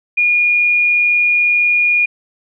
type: tone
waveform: sine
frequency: 2434 Hz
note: D#7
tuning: 39 cents flat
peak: -10 dBFS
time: 0.17-2.06 s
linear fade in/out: 10 ms
effects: none